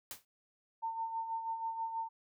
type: noise with exponential decay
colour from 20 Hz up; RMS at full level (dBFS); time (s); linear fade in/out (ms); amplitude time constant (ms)
white; -40; 0.11-0.25; 1; 29
type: tone with tremolo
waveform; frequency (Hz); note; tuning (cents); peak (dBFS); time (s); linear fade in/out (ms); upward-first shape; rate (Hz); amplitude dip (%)
sine; 905; A5; +48; -33; 0.82-2.09; 20; sine; 6.2; 55
effects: none